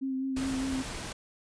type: tone with vibrato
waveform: sine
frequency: 264.9 Hz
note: C4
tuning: 22 cents sharp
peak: -29 dBFS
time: 0.01-0.83 s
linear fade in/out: 20 ms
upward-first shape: sine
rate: 4.9 Hz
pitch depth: 22 cents each way
type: noise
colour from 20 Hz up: pink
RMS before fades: -38 dBFS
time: 0.36-1.13 s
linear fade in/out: 10 ms
effects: resampled to 22050 Hz